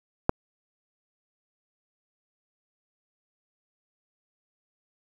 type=click; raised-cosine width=1 ms; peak=-5 dBFS; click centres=0.294 s; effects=7-bit